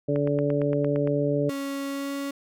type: harmonic tone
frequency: 144.3 Hz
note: D3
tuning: 30 cents flat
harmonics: 1 / 2 / 3 / 4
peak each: -27 / -27 / -27 / -27 dBFS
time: 0.08-1.5 s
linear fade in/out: 10 ms
type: click train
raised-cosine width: 0.5 ms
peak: -22 dBFS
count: 9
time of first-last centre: 0.16-1.074 s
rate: 8.75 Hz
type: tone with pitch glide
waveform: 35% pulse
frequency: 277.2 to 279.1 Hz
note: C#4 to C#4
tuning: 0 to +12 cents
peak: -27 dBFS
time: 1.49-2.31 s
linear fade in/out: 5 ms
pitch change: +12 cents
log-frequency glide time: 1.91-2.12 s
effects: none